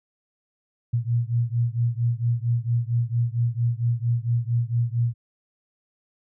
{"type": "beating tone pair", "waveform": "sine", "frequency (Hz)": [116.54, 120.94], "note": ["A#2", "B2"], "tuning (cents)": [0, -36], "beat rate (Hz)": 4.4, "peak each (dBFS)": [-23, -24], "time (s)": [0.93, 5.14], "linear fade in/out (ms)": 10, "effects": []}